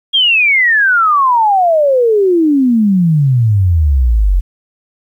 sine exponential sweep, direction down, 3297 to 42.91 Hz, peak -7 dBFS, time 0.13-4.41 s, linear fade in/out 20 ms, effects 8-bit

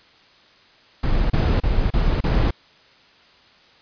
brown noise bursts, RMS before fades -18 dBFS, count 5, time 1.03-2.508 s, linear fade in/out 5 ms, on 270 ms, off 32 ms, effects white hiss -52 dBFS RMS until 3.81 s + resampled to 11025 Hz

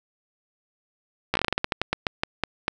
slowing click train, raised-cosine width 0.3 ms, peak -6 dBFS, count 17, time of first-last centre 1.34-2.681 s, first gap 14 ms, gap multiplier 1.21, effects none

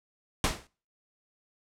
pink noise with exponential decay, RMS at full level -22 dBFS, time 0.44-0.67 s, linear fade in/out 1 ms, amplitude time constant 49 ms, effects noise-tail reverb RT60 0.4 s tail -23 dB re dry + low-pass 9000 Hz 12 dB/octave

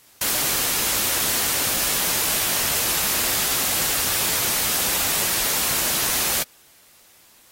white noise, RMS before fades -22 dBFS, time 0.21-6.43 s, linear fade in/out 5 ms, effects white hiss -53 dBFS RMS until 7.51 s + AAC 48 kbps

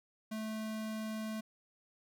square tone, 218.1 Hz, A3, 15 cents flat, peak -38 dBFS, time 0.31-1.41 s, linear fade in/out 10 ms, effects none

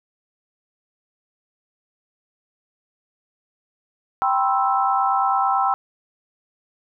sine chord, C major seventh, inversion second, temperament equal with one note detuned, 784 / 987.8 / 1056.8 / 1318.5 Hz, G5 / B5 / C6 / E6, 0 / 0 / +17 / 0 cents, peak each -20 / -25 / -24 / -22 dBFS, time 4.22-5.74 s, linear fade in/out 0 ms, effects none

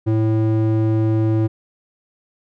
square tone with band-pass filter, 110 Hz, A2, in tune, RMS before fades -17 dBFS, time 0.06-1.48 s, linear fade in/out 20 ms, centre 230 Hz, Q 3.8, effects none

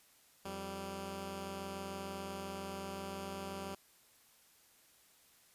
10% pulse tone pair together, 87.31 / 195.1 Hz, F2 / G3, 0 / -8 cents, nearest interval octave + major second, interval 1392 cents, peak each -40 / -34 dBFS, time 0.45-3.75 s, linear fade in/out 5 ms, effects white hiss -66 dBFS RMS until 5.54 s + resampled to 32000 Hz

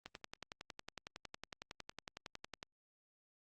click train, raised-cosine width 0.2 ms, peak -28 dBFS, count 29, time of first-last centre 0.06-2.629 s, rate 10.9 Hz, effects Opus 32 kbps

